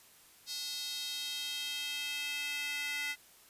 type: tone with high-pass filter sweep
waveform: square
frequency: 289.9 Hz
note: D4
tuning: 22 cents flat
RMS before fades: -38 dBFS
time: 0.46-3.16 s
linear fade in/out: 50 ms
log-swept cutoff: 4400 to 2100 Hz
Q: 3
effects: white hiss -60 dBFS RMS until 3.49 s + resampled to 32000 Hz